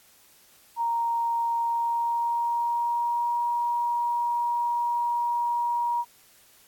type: tone with pitch glide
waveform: sine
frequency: 932.3 to 951.3 Hz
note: A#5 to A#5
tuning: 0 to +35 cents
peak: -23 dBFS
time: 0.76-6.05 s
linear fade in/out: 50 ms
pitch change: +35 cents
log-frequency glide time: 1.6-3.44 s
effects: white hiss -57 dBFS RMS until 6.67 s + AAC 64 kbps

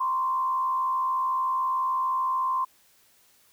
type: tone with frequency modulation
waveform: sine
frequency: 1044 Hz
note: C6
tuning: 4 cents flat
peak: -23 dBFS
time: 0-2.65 s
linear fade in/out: 10 ms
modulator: 73.6 Hz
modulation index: 0.52
effects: white hiss -61 dBFS RMS until 3.52 s

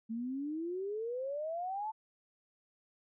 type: exponential sweep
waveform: sine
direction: up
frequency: 220 to 893 Hz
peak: -35 dBFS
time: 0.09-1.92 s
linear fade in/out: 20 ms
effects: none

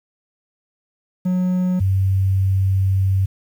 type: tone pair in turn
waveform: triangle / sine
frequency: 182.4 / 95.9 Hz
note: F#3 / G2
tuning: -24 / -37 cents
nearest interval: major seventh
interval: 1113 cents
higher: first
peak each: -14 dBFS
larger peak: neither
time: 1.25-1.8 / 1.8-3.26 s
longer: second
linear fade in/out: 10 ms
effects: 8-bit

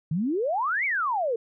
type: exponential two-way sweep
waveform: sine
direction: up then down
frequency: 146.4 to 2314 to 437.2 Hz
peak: -23 dBFS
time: 0.11-1.36 s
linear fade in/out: 5 ms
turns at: 0.85 s
effects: none

